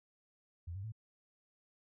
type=tone with pitch steps; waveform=sine; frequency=85.6 / 97.2 / 110.37 Hz; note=F2 / G2 / A2; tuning=-34 / -14 / +6 cents; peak=-40 dBFS; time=0.67-0.922 s; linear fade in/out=10 ms; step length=84 ms; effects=none